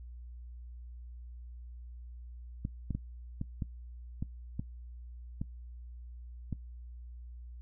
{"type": "clicks", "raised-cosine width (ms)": 5, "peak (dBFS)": -22, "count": 9, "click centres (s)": [2.651, 2.907, 2.95, 3.414, 3.622, 4.225, 4.595, 5.415, 6.527], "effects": ["noise-tail reverb RT60 0.1 s tail -19 dB re dry", "added 60 Hz sine -44 dBFS peak until 7.61 s"]}